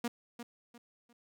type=tone with echo; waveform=sawtooth; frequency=237.7 Hz; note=A#3; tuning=34 cents sharp; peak=-28 dBFS; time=0.04-0.08 s; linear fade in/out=5 ms; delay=350 ms; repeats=3; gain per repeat=-10 dB; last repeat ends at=1.13 s; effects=none